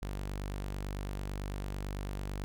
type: tone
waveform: sawtooth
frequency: 49 Hz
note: G1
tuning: in tune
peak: -32 dBFS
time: 0.02-2.44 s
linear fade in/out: 0 ms
effects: none